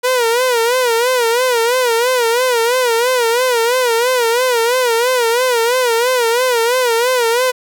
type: tone with vibrato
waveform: sawtooth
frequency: 483.8 Hz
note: B4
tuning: 36 cents flat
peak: -8 dBFS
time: 0.03-7.52 s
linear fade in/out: 20 ms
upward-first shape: sine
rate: 3 Hz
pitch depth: 110 cents each way
effects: none